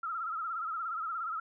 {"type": "tone with vibrato", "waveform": "sine", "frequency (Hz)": 1318.5, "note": "E6", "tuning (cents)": 0, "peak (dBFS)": -33, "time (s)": [0.03, 1.4], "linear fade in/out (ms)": 5, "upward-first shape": "sine", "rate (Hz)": 17, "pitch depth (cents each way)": 90, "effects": []}